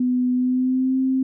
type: tone with pitch glide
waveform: sine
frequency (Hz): 250.1 to 262.4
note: B3 to C4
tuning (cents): +22 to +5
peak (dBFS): -17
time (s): 0-1.23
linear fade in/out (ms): 5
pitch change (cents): +83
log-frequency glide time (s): 0.33-0.98
effects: none